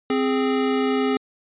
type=tone pair together; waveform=square; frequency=261.6 / 415.3 Hz; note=C4 / G#4; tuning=0 / 0 cents; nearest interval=minor sixth; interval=800 cents; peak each=-22 / -23 dBFS; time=0.1-1.17 s; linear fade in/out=2 ms; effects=resampled to 8000 Hz